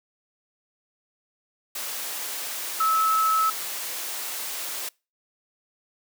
sine tone in noise, 1300 Hz, E6, 24 cents flat, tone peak -19 dBFS, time 2.8-3.5 s, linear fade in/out 5 ms, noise white, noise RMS -32 dBFS, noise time 1.75-4.89 s, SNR +10 dB, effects noise-tail reverb RT60 0.3 s tail -26 dB re dry + high-pass 400 Hz 12 dB/octave

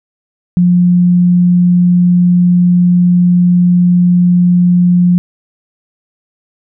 sine tone, 177.3 Hz, F3, 26 cents sharp, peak -5 dBFS, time 0.57-5.18 s, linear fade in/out 0 ms, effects none

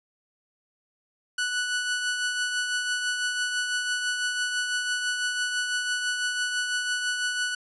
sawtooth tone with tremolo, 1480 Hz, F#6, in tune, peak -20 dBFS, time 1.38-7.55 s, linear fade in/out 5 ms, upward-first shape triangle, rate 6 Hz, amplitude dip 45%, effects resampled to 24000 Hz

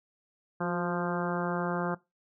harmonic tone with a mistuned harmonic, 174.61 Hz, F3, in tune, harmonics 1 / 2 / 3 / 4 / 5 / 6 / 7 / 8 / 9, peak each -32 / -35 / -37 / -38 / -39 / -40 / -40 / -41 / -42 dBFS, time 0.6-1.95 s, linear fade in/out 10 ms, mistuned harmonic 2, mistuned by +40 cents, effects noise-tail reverb RT60 0.2 s tail -19 dB re dry

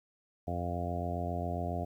harmonic tone, 87.31 Hz, F2, in tune, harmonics 1 / 2 / 3 / 4 / 5 / 6 / 7 / 8 / 9, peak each -36 / -40 / -42 / -45 / -45 / -48 / -42 / -38 / -50 dBFS, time 0.47-1.85 s, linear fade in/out 10 ms, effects 11-bit

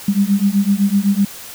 sine beating tone pair, 196 / 203.9 Hz, G3 / G#3, 0 / -32 cents, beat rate 7.9 Hz, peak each -15 dBFS, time 0.08-1.25 s, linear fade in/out 5 ms, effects white hiss -34 dBFS RMS until 1.54 s

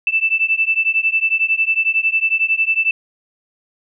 sine beating tone pair, 2643 / 2654 Hz, E7 / E7, +4 / +11 cents, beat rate 11 Hz, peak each -17 dBFS, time 0.07-2.91 s, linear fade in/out 2 ms, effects none

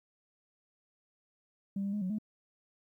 sine tone with pitch steps, 197.2 / 199.1 / 208.3 / 184.6 / 213.5 Hz, G3 / G3 / G#3 / F#3 / G#3, +11 / +27 / +5 / -4 / +48 cents, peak -30 dBFS, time 1.76-2.185 s, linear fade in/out 5 ms, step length 85 ms, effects tanh soft clip ceiling -28 dBFS + 12-bit

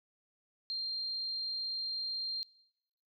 sine tone, 4186 Hz, C8, in tune, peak -34 dBFS, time 0.7-2.43 s, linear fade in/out 0 ms, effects noise-tail reverb RT60 1.0 s tail -24 dB re dry

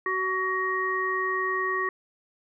harmonic tone, 375.4 Hz, F#4, 25 cents sharp, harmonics 1 / 3 / 5, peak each -31 / -28 / -28 dBFS, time 0.06-1.89 s, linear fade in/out 2 ms, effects none

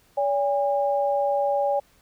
sine tone pair together, 570.3 / 811 Hz, C#5 / G#5, +49 / -41 cents, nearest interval tritone, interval 610 cents, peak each -22 / -24 dBFS, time 0.17-1.8 s, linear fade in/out 10 ms, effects pink hiss -60 dBFS RMS until 2.01 s

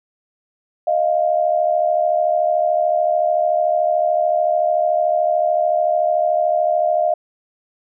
sine tone pair together, 622.3 / 695.9 Hz, D#5 / F5, 0 / -6 cents, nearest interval major second, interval 194 cents, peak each -17 / -17 dBFS, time 0.87-7.14 s, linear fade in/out 5 ms, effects none

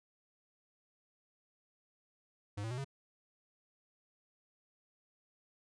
square tone with pitch steps, 102.2 / 112.74 / 124.38 / 137.21 Hz, G#2 / A2 / B2 / C#3, -27 / +43 / +13 / -17 cents, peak -38 dBFS, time 2.57-2.846 s, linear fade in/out 10 ms, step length 69 ms, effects resampled to 22050 Hz

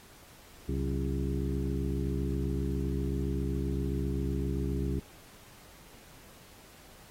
harmonic tone with a mistuned harmonic, 67.6 Hz, C#2, 43 cents flat, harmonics 1 / 2 / 3 / 4 / 5 / 6, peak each -32 / -35 / -37 / -38 / -39 / -40 dBFS, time 0.68-5 s, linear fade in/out 10 ms, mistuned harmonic 3, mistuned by -120 cents, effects pink hiss -55 dBFS RMS until 7.1 s + AAC 48 kbps

